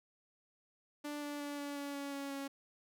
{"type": "tone with pitch steps", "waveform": "sawtooth", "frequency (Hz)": [293.7, 291.2, 288.7, 286.2, 283.7, 281.2, 278.8, 276.4], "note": ["D4", "D4", "D4", "D4", "C#4", "C#4", "C#4", "C#4"], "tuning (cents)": [0, -15, -30, -45, 40, 25, 10, -5], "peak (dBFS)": -36, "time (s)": [1.04, 2.48], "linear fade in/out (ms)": 10, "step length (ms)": 180, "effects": []}